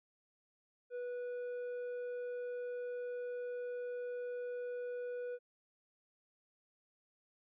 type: tone with tanh clipping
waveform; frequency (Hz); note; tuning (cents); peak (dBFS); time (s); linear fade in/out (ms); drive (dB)
sine; 490.1; B4; -13; -40; 0.9-5.39; 50; 6
effects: none